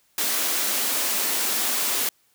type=high-pass noise; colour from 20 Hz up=white; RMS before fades=-24 dBFS; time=0.18-2.09 s; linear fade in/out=2 ms; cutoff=200 Hz; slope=96 dB/octave; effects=white hiss -64 dBFS RMS until 2.34 s